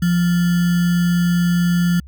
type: tone with sample-and-hold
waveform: sine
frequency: 174.61 Hz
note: F3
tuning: in tune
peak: -13 dBFS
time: 0.02-2 s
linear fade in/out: 5 ms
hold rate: 1575 Hz
effects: added 68 Hz sine -36 dBFS peak until 2.07 s